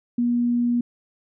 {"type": "tone", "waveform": "sine", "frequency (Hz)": 240.2, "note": "B3", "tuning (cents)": -48, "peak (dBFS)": -18, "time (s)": [0.18, 0.81], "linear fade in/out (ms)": 5, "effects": []}